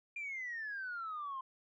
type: exponential sweep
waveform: sine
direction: down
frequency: 2417 to 1038 Hz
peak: -38 dBFS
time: 0.16-1.41 s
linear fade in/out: 5 ms
effects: tanh soft clip ceiling -35 dBFS